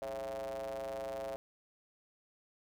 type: ring-modulated tone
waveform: square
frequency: 61.74 Hz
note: B1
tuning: in tune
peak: -36 dBFS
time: 0.02-1.36 s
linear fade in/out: 0 ms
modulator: 605 Hz
effects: none